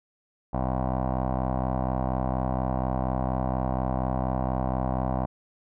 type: tone with low-pass filter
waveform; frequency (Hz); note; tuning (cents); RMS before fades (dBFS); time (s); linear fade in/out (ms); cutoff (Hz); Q
15% pulse; 64.2; C2; -32; -27; 0.53-5.26; 10; 840; 6.6
effects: none